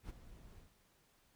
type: noise with ADSR envelope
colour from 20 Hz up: brown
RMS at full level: -44 dBFS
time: 0.03-0.72 s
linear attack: 65 ms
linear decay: 19 ms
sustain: -13 dB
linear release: 130 ms
effects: pink hiss -72 dBFS RMS until 1.35 s